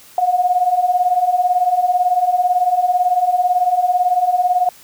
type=beating tone pair; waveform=sine; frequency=709 / 727 Hz; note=F5 / F#5; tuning=+26 / -31 cents; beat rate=18 Hz; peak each=-18 / -14 dBFS; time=0.18-4.69 s; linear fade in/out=2 ms; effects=white hiss -44 dBFS RMS until 4.83 s